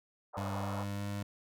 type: band-pass noise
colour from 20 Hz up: pink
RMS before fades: -42 dBFS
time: 0.33-0.85 s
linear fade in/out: 20 ms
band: 530 to 1300 Hz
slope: 48 dB/octave
type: tone with pitch glide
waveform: 25% pulse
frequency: 98.5 to 101.44 Hz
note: G2 to G#2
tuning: +9 to -40 cents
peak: -32 dBFS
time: 0.37-1.23 s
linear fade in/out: 5 ms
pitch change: +51 cents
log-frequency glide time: 0.58-1.06 s
effects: none